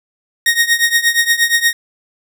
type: tone with tremolo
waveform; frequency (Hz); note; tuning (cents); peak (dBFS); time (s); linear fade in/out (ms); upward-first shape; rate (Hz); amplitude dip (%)
sawtooth; 1864.7; A#6; 0; -4; 0.46-1.73; 2; triangle; 8.5; 90
effects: none